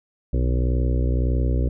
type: harmonic tone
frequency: 61.74 Hz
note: B1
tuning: in tune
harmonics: 1 / 2 / 4 / 5 / 6 / 7 / 8 / 9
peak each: -19 / -25 / -31 / -33 / -35 / -36 / -37 / -38 dBFS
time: 0.33-1.69 s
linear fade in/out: 5 ms
effects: none